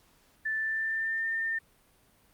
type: tone with pitch glide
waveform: sine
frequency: 1760 to 1807.4 Hz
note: A6 to A6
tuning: 0 to +46 cents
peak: -28 dBFS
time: 0.45-1.59 s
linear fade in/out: 10 ms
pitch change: +46 cents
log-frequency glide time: 0.55-1.27 s
effects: pink hiss -64 dBFS RMS until 2.33 s + Opus 48 kbps